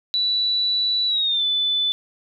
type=tone with pitch glide; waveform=sine; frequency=3951 to 3500 Hz; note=B7 to A7; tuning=0 to -10 cents; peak=-18 dBFS; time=0.14-1.92 s; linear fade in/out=0 ms; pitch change=-210 cents; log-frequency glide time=1.07-1.44 s; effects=none